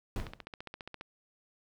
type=noise with exponential decay; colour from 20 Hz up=brown; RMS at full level=-31 dBFS; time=0.16-0.45 s; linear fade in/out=1 ms; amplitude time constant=62 ms
type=click train; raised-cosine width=0.3 ms; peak=-26 dBFS; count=13; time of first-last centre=0.2-1.011 s; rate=14.8 Hz
effects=none